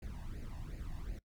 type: noise with flanger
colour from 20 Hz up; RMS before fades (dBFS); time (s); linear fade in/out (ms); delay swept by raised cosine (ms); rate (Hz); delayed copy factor
brown; -43; 0.02-1.19; 5; 0.43 to 1.13; 2.7; +0.8
effects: noise-tail reverb RT60 0.1 s tail -21 dB re dry